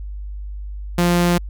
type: tone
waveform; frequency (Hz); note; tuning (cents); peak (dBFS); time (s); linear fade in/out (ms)
sawtooth; 174.61; F3; 0; -10; 0.98-1.38; 5
effects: added 50 Hz sine -27 dBFS peak until 1.49 s